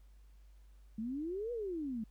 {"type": "exponential two-way sweep", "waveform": "sine", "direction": "up then down", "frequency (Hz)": [210.8, 493.1, 210.8], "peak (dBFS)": -36, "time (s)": [0.98, 2.04], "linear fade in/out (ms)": 5, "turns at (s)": 1.52, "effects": ["added 50 Hz sine -56 dBFS peak until 2.1 s", "pink hiss -75 dBFS RMS until 2.1 s"]}